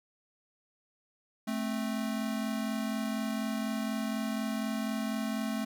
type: tone pair together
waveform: square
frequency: 218.6 / 262.7 Hz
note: A3 / C4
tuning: -11 / +7 cents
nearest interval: minor third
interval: 318 cents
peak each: -33 / -37 dBFS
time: 1.47-5.65 s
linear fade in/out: 10 ms
effects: none